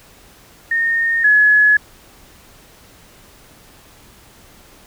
sine tone pair in turn, 1837 / 1696.8 Hz, A#6 / G#6, -26 / +37 cents, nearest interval minor second, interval 137 cents, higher first, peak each -14 / -8 dBFS, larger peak second, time 0.71-1.24 / 1.24-1.77 s, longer neither, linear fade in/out 5 ms, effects pink hiss -46 dBFS RMS until 4.86 s

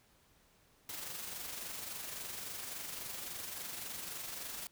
white noise with amplitude modulation, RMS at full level -42 dBFS, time 0.89-4.67 s, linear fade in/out 2 ms, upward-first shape sine, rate 23.6 Hz, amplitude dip 40%, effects pink hiss -68 dBFS RMS until 4.71 s

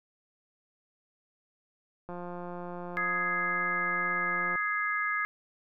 click train, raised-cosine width 1 ms, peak -27 dBFS, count 435, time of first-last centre 2.09-4.556 s, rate 176 Hz
harmonic tone, 416.6 Hz, G#4, 5 cents sharp, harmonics 3 / 4 / 5, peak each -32 / -31 / -33 dBFS, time 2.97-5.25 s, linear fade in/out 0 ms
effects none

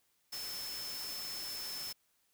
sine tone in noise, 5274 Hz, E8, in tune, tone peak -41 dBFS, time 0.32-1.93 s, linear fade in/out 10 ms, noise white, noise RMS -45 dBFS, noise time 0.32-1.93 s, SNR +1 dB, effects white hiss -75 dBFS RMS until 2.33 s

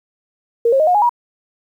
sine tone with pitch steps, 466.2 / 538.6 / 622.3 / 719 / 830.7 / 959.7 Hz, A#4 / C#5 / D#5 / F#5 / G#5 / B5, 0 / -50 / 0 / -50 / 0 / -50 cents, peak -10 dBFS, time 0.65-1.094 s, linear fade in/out 5 ms, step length 74 ms, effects 8-bit

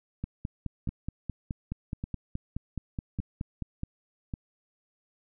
two click trains, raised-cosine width 5 ms, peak -20 / -21 dBFS, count 18 / 4, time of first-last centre 0.24-3.834 / 0.89-4.338 s, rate 4.73 / 0.87 Hz, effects none

